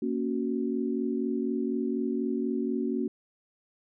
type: chord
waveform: sine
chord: F# major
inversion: first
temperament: equal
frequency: 233.1 / 277.2 / 370 Hz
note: A#3 / C#4 / F#4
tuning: 0 / 0 / 0 cents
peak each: -30 / -31 / -32 dBFS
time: 0.02-3.08 s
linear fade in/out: 5 ms
effects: none